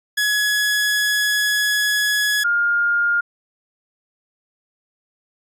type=tone pair in turn; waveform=sawtooth / sine; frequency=1686 / 1412.8 Hz; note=G#6 / F6; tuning=+26 / +20 cents; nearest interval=minor third; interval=306 cents; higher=first; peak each=-13 / -15 dBFS; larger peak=first; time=0.17-2.44 / 2.44-3.21 s; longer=first; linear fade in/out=10 ms; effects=resampled to 32000 Hz